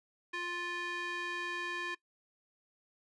square tone with band-pass filter, 350.5 Hz, F4, 6 cents sharp, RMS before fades -38 dBFS, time 0.33-1.95 s, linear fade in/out 10 ms, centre 2100 Hz, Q 2.1, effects noise-tail reverb RT60 0.1 s tail -19 dB re dry + resampled to 24000 Hz

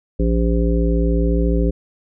harmonic tone with a mistuned harmonic, 57.1 Hz, A#1, 35 cents flat, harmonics 1 / 3 / 5 / 7 / 9, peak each -16 / -21 / -23 / -24 / -26 dBFS, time 0.19-1.71 s, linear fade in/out 10 ms, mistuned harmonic 1, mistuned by -18 cents, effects none

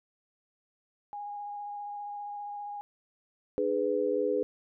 sine tone with vibrato, 821 Hz, G#5, 20 cents flat, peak -36 dBFS, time 1.13-2.81 s, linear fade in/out 0 ms, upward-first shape square, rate 15 Hz, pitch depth 10 cents each way
sine chord, G# diminished, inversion second, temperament just, 299 / 415.3 / 498.4 Hz, D4 / G#4 / B4, +31 / 0 / +16 cents, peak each -34 / -29 / -29 dBFS, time 3.58-4.43 s, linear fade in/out 0 ms
effects none

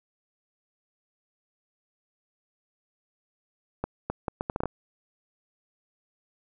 accelerating click train, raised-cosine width 1 ms, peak -14 dBFS, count 9, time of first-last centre 3.84-4.657 s, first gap 260 ms, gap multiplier 0.7, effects none

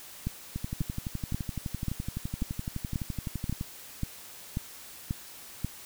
two click trains, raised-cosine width 5 ms, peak -17 / -20 dBFS, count 11 / 37, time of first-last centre 0.27-5.646 / 0.56-3.611 s, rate 1.86 / 11.8 Hz, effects white hiss -47 dBFS RMS until 5.85 s

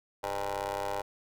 20% pulse ring-modulated tone, 98 Hz, G2, in tune, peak -24 dBFS, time 0.23-1.02 s, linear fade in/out 10 ms, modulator 704 Hz, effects none

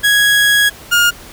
30% pulse tone pair in turn, 1661.2 / 1418.9 Hz, G#6 / F6, 0 / +27 cents, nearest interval minor third, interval 273 cents, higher first, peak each -6 dBFS, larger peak neither, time 0.03-0.7 / 0.91-1.11 s, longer first, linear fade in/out 20 ms, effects pink hiss -36 dBFS RMS until 1.32 s

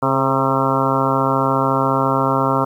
harmonic tone with a mistuned harmonic, 134.2 Hz, C3, 44 cents sharp, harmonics 1 / 2 / 3 / 4 / 5 / 6 / 7 / 8 / 9 / 10, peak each -23 / -22 / -25 / -23 / -25 / -27 / -22 / -23 / -24 / -24 dBFS, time 0.02-2.65 s, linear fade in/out 10 ms, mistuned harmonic 3, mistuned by +38 cents, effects 8-bit

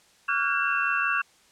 sine tone cluster, 1138 / 1387 / 1472 / 1619 / 2699 Hz, C#6 / F6 / F#6 / G#6 / E7, +45 / -12 / -9 / -45 / +40 cents, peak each -29 dBFS, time 0.28-1.22 s, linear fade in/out 10 ms, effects white hiss -59 dBFS RMS until 1.51 s + low-pass 8000 Hz 12 dB/octave

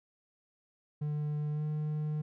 triangle tone with pitch glide, 149.3 to 151.91 Hz, D3 to D#3, +29 to -41 cents, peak -29 dBFS, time 1.01-2.22 s, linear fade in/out 10 ms, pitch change +30 cents, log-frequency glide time 1.49-1.64 s, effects none

